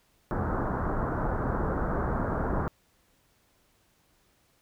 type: low-pass noise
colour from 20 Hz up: pink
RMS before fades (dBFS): -29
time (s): 0.31-2.68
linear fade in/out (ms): 0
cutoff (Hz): 1500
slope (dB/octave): 48
effects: pink hiss -67 dBFS RMS until 4.61 s